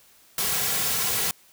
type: noise with comb filter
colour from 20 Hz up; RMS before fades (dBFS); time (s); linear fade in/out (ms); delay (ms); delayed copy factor
white; -25; 0.38-1.31; 2; 3.3; -0.6
effects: white hiss -56 dBFS RMS until 1.52 s